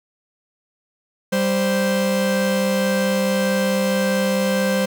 45% pulse tone pair together, 195.53 / 522 Hz, G3 / C5, -4 / -4 cents, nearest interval octave + perfect fourth, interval 1700 cents, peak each -20 dBFS, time 1.32-4.86 s, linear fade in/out 10 ms, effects none

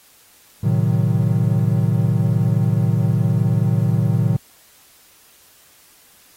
triangle chord, A diminished seventh, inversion none, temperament equal with one note detuned, 111.79 / 130.81 / 155.56 / 185 Hz, A2 / C3 / Eb3 / Gb3, +28 / 0 / 0 / 0 cents, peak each -16 / -19 / -18 / -21 dBFS, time 0.63-4.37 s, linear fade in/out 10 ms, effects white hiss -51 dBFS RMS until 6.36 s + AAC 48 kbps

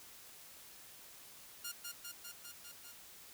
5% pulse tone with echo, 1413 Hz, F6, 20 cents sharp, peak -29 dBFS, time 1.64-1.72 s, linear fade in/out 10 ms, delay 200 ms, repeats 6, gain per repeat -2 dB, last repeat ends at 2.92 s, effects white hiss -56 dBFS RMS until 3.33 s

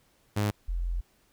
sawtooth / sine tone pair in turn, 103.83 / 43.33 Hz, G#2 / F1, 0 / -13 cents, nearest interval octave + minor third, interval 1513 cents, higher first, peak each -21 / -27 dBFS, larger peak first, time 0.36-0.51 / 0.68-1.01 s, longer second, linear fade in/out 10 ms, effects pink hiss -66 dBFS RMS until 1.32 s

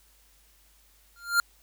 square tone with exponential growth, 1397 Hz, F6, in tune, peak -17 dBFS, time 1.16-1.4 s, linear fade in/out 1 ms, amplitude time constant 52 ms, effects added 50 Hz sine -62 dBFS peak until 1.62 s + white hiss -62 dBFS RMS until 1.62 s

